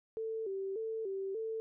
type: tone with vibrato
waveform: sine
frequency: 415.3 Hz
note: G#4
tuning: in tune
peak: -35 dBFS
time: 0.17-1.6 s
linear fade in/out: 0 ms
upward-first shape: square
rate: 1.7 Hz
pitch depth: 120 cents each way
effects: none